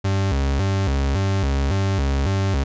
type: tone with vibrato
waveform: 40% pulse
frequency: 81.9 Hz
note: E2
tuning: 11 cents flat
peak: -17 dBFS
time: 0.04-2.64 s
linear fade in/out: 10 ms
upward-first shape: square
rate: 1.8 Hz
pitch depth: 300 cents each way
effects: resampled to 16000 Hz